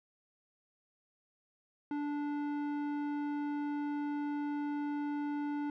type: tone with low-pass filter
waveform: square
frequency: 291.8 Hz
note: D4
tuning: 11 cents flat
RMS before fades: -36 dBFS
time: 1.91-5.7 s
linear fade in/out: 2 ms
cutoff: 1400 Hz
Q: 0.7
effects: none